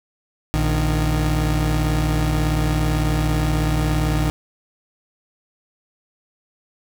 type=tone pair together; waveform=30% pulse; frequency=58.12 / 153.6 Hz; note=A#1 / D#3; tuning=-4 / -22 cents; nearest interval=octave + perfect fourth; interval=1682 cents; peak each=-17 / -18 dBFS; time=0.54-4.3 s; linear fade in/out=0 ms; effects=none